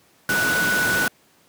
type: tone in noise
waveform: sine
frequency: 1480 Hz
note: F#6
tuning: in tune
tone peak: -19 dBFS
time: 0.29-1.08 s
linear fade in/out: 2 ms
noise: pink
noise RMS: -24 dBFS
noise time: 0.29-1.08 s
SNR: +2 dB
effects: pink hiss -57 dBFS RMS until 1.48 s + high-pass 150 Hz 12 dB/octave